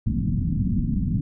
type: low-pass noise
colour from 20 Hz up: white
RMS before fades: -23 dBFS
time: 0.06-1.21 s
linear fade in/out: 5 ms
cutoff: 240 Hz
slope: 48 dB/octave
effects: none